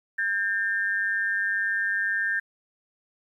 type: tone pair together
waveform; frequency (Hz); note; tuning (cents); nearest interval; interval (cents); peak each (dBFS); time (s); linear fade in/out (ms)
sine; 1601.9 / 1800; G6 / A6; +37 / +39; major second; 202; -26; 0.18-2.4; 10
effects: 10-bit